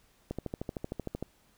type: click train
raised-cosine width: 2 ms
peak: -21 dBFS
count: 13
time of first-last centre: 0.31-1.226 s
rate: 13.1 Hz
effects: pink hiss -66 dBFS RMS until 1.57 s